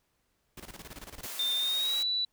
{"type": "noise with tremolo", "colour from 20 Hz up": "pink", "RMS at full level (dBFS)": -44, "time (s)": [0.57, 1.27], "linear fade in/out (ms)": 5, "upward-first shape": "square", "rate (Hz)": 18, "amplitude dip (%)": 75}
{"type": "high-pass noise", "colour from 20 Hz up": "white", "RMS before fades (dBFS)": -40, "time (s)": [1.23, 2.03], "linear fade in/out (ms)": 5, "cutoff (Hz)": 310, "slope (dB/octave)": 12}
{"type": "tone with pitch glide", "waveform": "sine", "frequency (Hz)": [3605, 3954], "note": ["A7", "B7"], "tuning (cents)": [41, 1], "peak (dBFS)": -27, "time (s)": [1.39, 2.25], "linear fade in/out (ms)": 5, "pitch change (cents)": 160, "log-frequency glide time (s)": [1.57, 2.05]}
{"effects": ["pink hiss -75 dBFS RMS until 2.32 s"]}